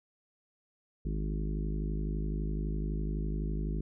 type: harmonic tone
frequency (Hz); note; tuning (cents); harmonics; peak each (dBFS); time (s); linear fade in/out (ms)
51.91; G#1; 0; 1 / 3 / 4 / 5 / 6 / 7 / 8; -32 / -37 / -41 / -46 / -45 / -46 / -50; 1.05-3.81; 5
effects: none